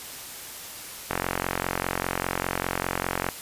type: click train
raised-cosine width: 0.5 ms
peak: -9 dBFS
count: 99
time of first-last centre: 1.11-3.288 s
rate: 45 Hz
effects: white hiss -39 dBFS RMS until 3.41 s + resampled to 32000 Hz